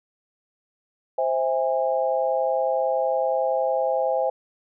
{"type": "chord", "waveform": "sine", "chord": "C augmented", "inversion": "none", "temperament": "just", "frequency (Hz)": [523.3, 654.1, 817.6], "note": ["C5", "E5", "G#5"], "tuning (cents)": [0, -14, -27], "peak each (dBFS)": [-23, -25, -26], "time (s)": [1.18, 4.3], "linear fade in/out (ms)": 5, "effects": []}